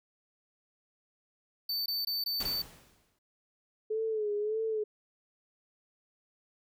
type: tone bursts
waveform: square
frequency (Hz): 4552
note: C#8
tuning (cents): +45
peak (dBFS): -31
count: 5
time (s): 1.69-2.62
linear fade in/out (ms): 5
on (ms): 170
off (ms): 20
type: noise with exponential decay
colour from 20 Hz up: pink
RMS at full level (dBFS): -38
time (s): 2.4-3.19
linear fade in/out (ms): 5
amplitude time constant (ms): 170
type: tone with vibrato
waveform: sine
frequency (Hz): 428.9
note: A4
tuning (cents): -44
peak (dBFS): -29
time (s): 3.9-4.84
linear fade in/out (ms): 10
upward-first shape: sine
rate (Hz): 1.7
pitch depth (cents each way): 67
effects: none